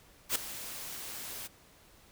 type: noise with ADSR envelope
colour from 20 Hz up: white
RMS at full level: -27 dBFS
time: 0.29-1.48 s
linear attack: 66 ms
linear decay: 3 ms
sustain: -15 dB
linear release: 20 ms
effects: pink hiss -60 dBFS RMS until 2.11 s